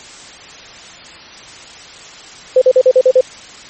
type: tone bursts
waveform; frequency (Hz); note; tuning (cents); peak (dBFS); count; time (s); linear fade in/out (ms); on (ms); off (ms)
sine; 513; C5; -34; -4; 7; 2.56-3.21; 5; 56; 43
effects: white hiss -35 dBFS RMS until 3.69 s + MP3 32 kbps